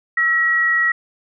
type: tone pair together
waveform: sine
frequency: 1323 / 1912.9 Hz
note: E6 / A#6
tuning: +6 / +44 cents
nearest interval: tritone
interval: 638 cents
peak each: -24 / -14 dBFS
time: 0.17-0.92 s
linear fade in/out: 5 ms
effects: none